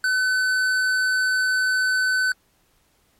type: tone with tanh clipping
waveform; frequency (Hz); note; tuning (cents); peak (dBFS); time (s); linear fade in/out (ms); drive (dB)
triangle; 1513; F#6; +38; -20; 0.04-2.32; 2; 17
effects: pink hiss -63 dBFS RMS until 3.19 s + MP3 64 kbps